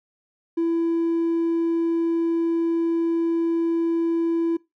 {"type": "tone", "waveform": "triangle", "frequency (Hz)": 333.4, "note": "E4", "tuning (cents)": 20, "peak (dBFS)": -16, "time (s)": [0.57, 4.57], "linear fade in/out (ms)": 10, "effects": ["noise-tail reverb RT60 0.2 s tail -23 dB re dry", "tanh soft clip ceiling -15 dBFS"]}